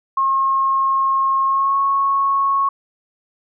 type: tone with pitch glide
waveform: sine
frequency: 1078 to 1100 Hz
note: C#6 to C#6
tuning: -49 to -14 cents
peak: -14 dBFS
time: 0.17-2.69 s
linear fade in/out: 5 ms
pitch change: +35 cents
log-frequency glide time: 1.46-1.77 s
effects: none